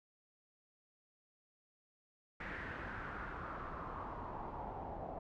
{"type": "noise with low-pass filter sweep", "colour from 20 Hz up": "pink", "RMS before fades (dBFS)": -45, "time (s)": [2.4, 5.19], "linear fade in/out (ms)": 5, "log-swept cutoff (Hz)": [1900, 720], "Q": 3.8, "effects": []}